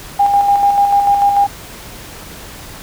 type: tone with tremolo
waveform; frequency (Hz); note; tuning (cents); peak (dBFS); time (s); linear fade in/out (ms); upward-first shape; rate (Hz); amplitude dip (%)
sine; 806; G5; +48; -7; 0.19-1.47; 10; square; 6.8; 40
effects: pink hiss -33 dBFS RMS until 2.82 s